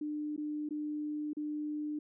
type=tone with dropouts; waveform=sine; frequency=299.8 Hz; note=D4; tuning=36 cents sharp; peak=-34 dBFS; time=0.01-1.99 s; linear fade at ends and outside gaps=5 ms; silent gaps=0.364-0.377 / 0.69-0.707 / 1.333-1.368 s; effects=none